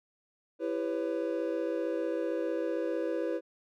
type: chord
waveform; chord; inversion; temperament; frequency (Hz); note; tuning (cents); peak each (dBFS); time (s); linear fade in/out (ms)
triangle; C# half-diminished seventh; first; just; 332.6 / 399.1 / 498.9 / 554.4; E4 / G4 / B4 / C#5; +16 / +31 / +17 / 0; -32 / -36 / -32 / -35; 0.59-3.41; 50
effects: none